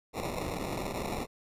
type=noise with sample-and-hold; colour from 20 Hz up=white; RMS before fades=-35 dBFS; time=0.13-1.27 s; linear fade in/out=50 ms; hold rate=1575 Hz; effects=resampled to 32000 Hz